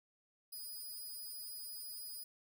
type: tone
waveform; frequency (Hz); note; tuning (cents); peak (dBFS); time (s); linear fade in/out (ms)
5% pulse; 4953; D#8; -9; -38; 0.52-2.24; 10
effects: none